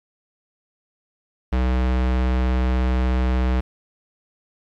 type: tone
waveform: square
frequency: 63.1 Hz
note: B1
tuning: 38 cents sharp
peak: -18 dBFS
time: 1.52-3.61 s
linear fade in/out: 10 ms
effects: low-pass 3000 Hz 12 dB/octave + 9-bit